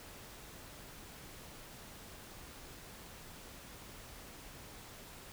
silence, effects pink hiss -52 dBFS RMS until 5.32 s

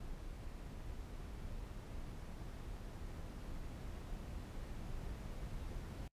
brown noise with level ramp, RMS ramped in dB -48 to -45 dBFS, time 0-6.08 s, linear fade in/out 5 ms, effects noise-tail reverb RT60 0.1 s tail -25 dB re dry + resampled to 32000 Hz

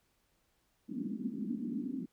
white band-pass noise, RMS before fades -38 dBFS, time 0.88-2.06 s, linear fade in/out 10 ms, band 200 to 280 Hz, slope 48 dB/octave, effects pink hiss -75 dBFS RMS until 2.12 s

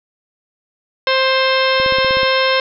harmonic tone, 526 Hz, C5, 9 cents sharp, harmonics 1 / 2 / 3 / 4 / 5 / 6 / 7 / 8 / 10, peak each -16 / -19 / -21 / -22 / -23 / -24 / -24 / -25 / -26 dBFS, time 1.07-2.6 s, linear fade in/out 2 ms
click train, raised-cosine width 3 ms, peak -16 dBFS, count 8, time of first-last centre 1.8-2.232 s, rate 16.2 Hz
effects none

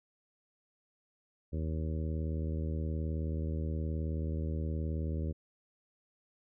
harmonic tone, 78.9 Hz, D#2, 25 cents sharp, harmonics 1 / 2 / 3 / 4 / 5 / 6 / 7, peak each -33 / -39 / -43 / -45 / -47 / -49 / -50 dBFS, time 1.52-5.33 s, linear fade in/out 20 ms, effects none

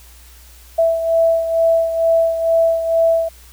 sine beating tone pair, 659.3 / 661.5 Hz, E5 / E5, 0 / +6 cents, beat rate 2.2 Hz, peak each -13 / -20 dBFS, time 0.78-3.29 s, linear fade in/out 10 ms, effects added 60 Hz sine -42 dBFS peak until 3.52 s + white hiss -46 dBFS RMS until 3.52 s

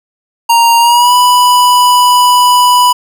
square tone with pitch glide, 932.3 to 987.7 Hz, A#5 to B5, 0 to 0 cents, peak -5 dBFS, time 0.49-2.93 s, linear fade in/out 10 ms, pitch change +100 cents, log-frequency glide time 0.79-1.14 s, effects none

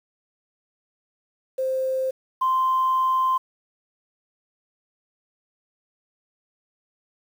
sine tone pair in turn, 523.3 / 1041.5 Hz, C5 / C6, 0 / -8 cents, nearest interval octave, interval 1192 cents, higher second, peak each -21 / -17 dBFS, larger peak second, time 1.58-2.11 / 2.41-3.38 s, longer second, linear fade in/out 10 ms, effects tanh soft clip ceiling -14 dBFS + 8-bit

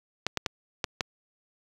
clicks, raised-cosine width 0.2 ms, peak -9 dBFS, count 5, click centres 0.266 / 0.373 / 0.462 / 0.842 / 1.008 s, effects high-pass 60 Hz 12 dB/octave + 8-bit

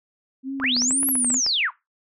sine tone with vibrato, 258.4 Hz, C4, 21 cents flat, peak -26 dBFS, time 0.43-1.41 s, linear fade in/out 50 ms, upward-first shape sine, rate 2.1 Hz, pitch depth 96 cents each way
clicks, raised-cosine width 0.5 ms, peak -19 dBFS, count 12, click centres 0.6 / 0.641 / 0.766 / 0.82 / 0.908 / 1.031 / 1.088 / 1.154 / 1.246 / 1.303 / 1.343 / 1.464 s
sine linear two-way sweep, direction up then down, 820 to 11680 to 820 Hz, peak -19 dBFS, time 0.6-1.71 s, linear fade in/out 50 ms, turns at 1.09 s
effects noise-tail reverb RT60 0.2 s tail -18 dB re dry

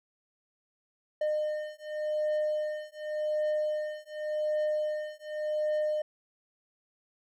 triangle beating tone pair, 608 / 608.88 Hz, D#5 / D#5, -40 / -38 cents, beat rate 0.88 Hz, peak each -30 dBFS, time 1.21-6.02 s, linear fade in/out 5 ms, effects none

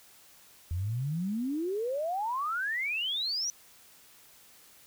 sine exponential sweep, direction up, 82 to 6000 Hz, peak -29 dBFS, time 0.71-3.5 s, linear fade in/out 0 ms, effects white hiss -57 dBFS RMS until 4.86 s

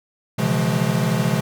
square tone cluster, 124.7 / 140.4 / 163.4 / 176.9 / 213.5 Hz, B2 / C#3 / E3 / F3 / G#3, +17 / +22 / -15 / +23 / +48 cents, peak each -25 dBFS, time 0.38-1.41 s, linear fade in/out 10 ms, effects none

